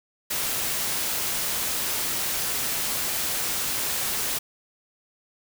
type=noise; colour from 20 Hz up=white; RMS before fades=-27 dBFS; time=0.3-4.39 s; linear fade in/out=10 ms; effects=none